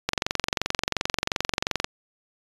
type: click train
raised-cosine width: 0.2 ms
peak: -5 dBFS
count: 41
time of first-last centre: 0.09-1.844 s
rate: 22.8 Hz
effects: resampled to 24000 Hz